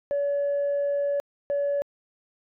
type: tone pair in turn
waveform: sine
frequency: 569 / 569 Hz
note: C#5 / C#5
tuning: +45 / +45 cents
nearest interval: unison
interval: 0 cents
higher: neither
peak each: -21 dBFS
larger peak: neither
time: 0.11-1.2 / 1.5-1.82 s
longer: first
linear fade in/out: 0 ms
effects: tanh soft clip ceiling -20 dBFS